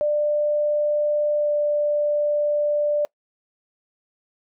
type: tone with pitch glide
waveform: sine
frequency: 594 to 590.6 Hz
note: D5 to D5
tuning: +20 to +10 cents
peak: -18 dBFS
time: 0.01-3.05 s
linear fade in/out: 0 ms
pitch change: -10 cents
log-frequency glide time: 1.37-1.5 s
effects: noise-tail reverb RT60 0.1 s tail -25 dB re dry